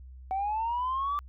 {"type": "linear sweep", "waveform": "sine", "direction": "up", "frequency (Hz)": [751, 1174.7], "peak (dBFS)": -26, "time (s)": [0.31, 1.19], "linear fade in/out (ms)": 0, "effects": ["tanh soft clip ceiling -24 dBFS", "added 64 Hz sine -44 dBFS peak until 1.28 s"]}